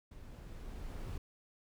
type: noise with level ramp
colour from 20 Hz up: brown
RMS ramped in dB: -51 to -41 dBFS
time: 0.11-1.18 s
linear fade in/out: 5 ms
effects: none